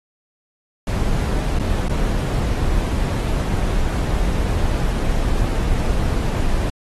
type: noise with dropouts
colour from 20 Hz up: brown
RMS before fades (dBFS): -19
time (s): 0.87-6.7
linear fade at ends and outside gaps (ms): 2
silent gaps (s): 1.589-1.596 / 1.884-1.894
effects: AAC 32 kbps